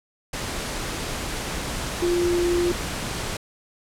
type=tone in noise; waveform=sine; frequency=349.4 Hz; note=F4; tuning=1 cent sharp; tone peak=-19 dBFS; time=2.02-2.72 s; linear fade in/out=5 ms; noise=pink; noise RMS=-29 dBFS; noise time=0.33-3.37 s; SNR=+7 dB; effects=low-pass 10000 Hz 12 dB/octave